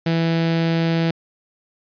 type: tone with notch filter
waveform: sawtooth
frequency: 165.2 Hz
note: E3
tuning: 4 cents sharp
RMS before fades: -19 dBFS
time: 0.06-1.11 s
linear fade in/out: 5 ms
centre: 1100 Hz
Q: 2
effects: resampled to 11025 Hz